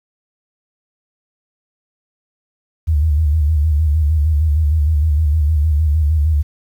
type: tone with vibrato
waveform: sine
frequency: 76.3 Hz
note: D#2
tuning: 33 cents flat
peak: -11 dBFS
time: 2.87-6.43 s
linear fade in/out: 20 ms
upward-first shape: square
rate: 6.5 Hz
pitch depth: 76 cents each way
effects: 8-bit